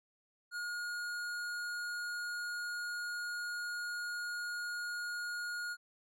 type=tone with hard clipping; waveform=sine; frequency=1434 Hz; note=F6; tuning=45 cents sharp; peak=-39 dBFS; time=0.51-5.77 s; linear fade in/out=50 ms; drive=13 dB; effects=none